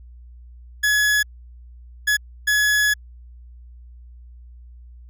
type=tone bursts at uneven times; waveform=40% pulse; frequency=1693 Hz; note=G#6; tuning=33 cents sharp; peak=-15 dBFS; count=3; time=0.83-1.23 / 2.07-2.17 / 2.47-2.94 s; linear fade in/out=10 ms; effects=added 60 Hz sine -40 dBFS peak until 5.09 s